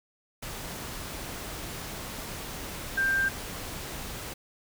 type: tone in noise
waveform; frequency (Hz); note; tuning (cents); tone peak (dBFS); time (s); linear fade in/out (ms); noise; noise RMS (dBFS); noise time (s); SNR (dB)
sine; 1575; G6; +8; -23; 2.97-3.29; 10; pink; -38; 0.42-4.34; +12
effects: none